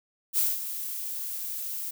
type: noise with ADSR envelope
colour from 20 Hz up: violet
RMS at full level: -23 dBFS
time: 0.33-1.91 s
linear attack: 53 ms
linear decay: 200 ms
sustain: -11 dB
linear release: 7 ms
effects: none